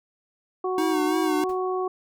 harmonic tone, 370.5 Hz, F#4, 2 cents sharp, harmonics 1 / 2 / 3, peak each -25 / -31 / -31 dBFS, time 0.64-1.88 s, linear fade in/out 5 ms
square tone with vibrato, 312.1 Hz, D#4, 5 cents sharp, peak -24 dBFS, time 0.78-1.44 s, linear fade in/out 2 ms, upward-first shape sine, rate 3 Hz, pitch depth 55 cents each way
pink noise with exponential decay, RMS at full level -43 dBFS, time 1.49-1.61 s, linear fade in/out 5 ms, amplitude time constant 25 ms
effects none

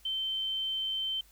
sine tone, 3099 Hz, G7, 21 cents flat, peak -30 dBFS, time 0.05-1.21 s, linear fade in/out 5 ms, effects added 50 Hz sine -60 dBFS peak until 1.31 s + white hiss -62 dBFS RMS until 1.31 s

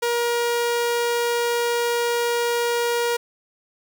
sawtooth tone, 474.6 Hz, A#4, 31 cents sharp, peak -16 dBFS, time 0.02-3.17 s, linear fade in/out 10 ms, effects none

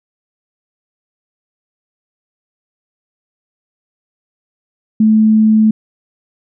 sine tone, 217.5 Hz, A3, 20 cents flat, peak -6 dBFS, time 5-5.71 s, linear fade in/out 5 ms, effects none

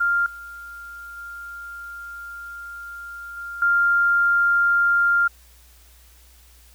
sine tone with level steps, 1396.9 Hz, F6, in tune, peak -17 / -35 / -33 / -30 / -15 dBFS, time 0-5.28 s, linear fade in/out 10 ms, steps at 0.26 / 1.17 / 3.37 / 3.62 s, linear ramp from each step 2 ms, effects added 60 Hz sine -50 dBFS peak until 6.74 s + white hiss -54 dBFS RMS until 6.74 s

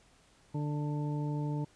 harmonic tone, 147.8 Hz, D3, 11 cents sharp, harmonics 1 / 2 / 3 / 4 / 6, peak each -32 / -38 / -45 / -49 / -45 dBFS, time 0.54-1.65 s, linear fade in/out 10 ms, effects pink hiss -64 dBFS RMS until 1.75 s + resampled to 22050 Hz

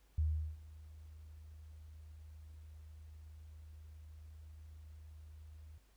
sine tone with ADSR envelope, 77.5 Hz, D#2, 6 cents flat, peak -29 dBFS, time 0.18-5.78 s, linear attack 5 ms, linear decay 380 ms, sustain -22 dB, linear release 5 ms, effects added 50 Hz sine -66 dBFS peak until 5.96 s + pink hiss -73 dBFS RMS until 5.96 s

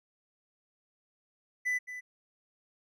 triangle tone with echo, 1995 Hz, B6, 17 cents sharp, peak -26 dBFS, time 1.65-1.79 s, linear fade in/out 20 ms, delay 220 ms, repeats 1, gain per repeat -11 dB, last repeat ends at 2.01 s, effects none

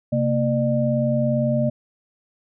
sine tone cluster, 132.4 / 230.1 / 600 Hz, C3 / A#3 / D5, +21 / -22 / +37 cents, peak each -22 dBFS, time 0.12-1.7 s, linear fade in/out 10 ms, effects none

